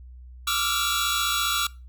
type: tone cluster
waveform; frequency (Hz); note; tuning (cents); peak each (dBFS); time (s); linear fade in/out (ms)
sawtooth; 1169 / 1348 / 1403 / 3384 / 3879; D6 / E6 / F6 / G#7 / B7; -8 / +38 / +8 / +32 / -32; -26; 0.47-1.67; 5
effects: noise-tail reverb RT60 0.3 s tail -22 dB re dry + added 62 Hz sine -41 dBFS peak until 1.88 s